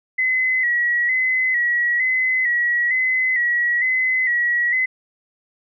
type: tone with vibrato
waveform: sine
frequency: 1975.5 Hz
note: B6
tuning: in tune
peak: -16 dBFS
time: 0.18-4.86 s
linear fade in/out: 10 ms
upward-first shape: square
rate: 1.1 Hz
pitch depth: 50 cents each way
effects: none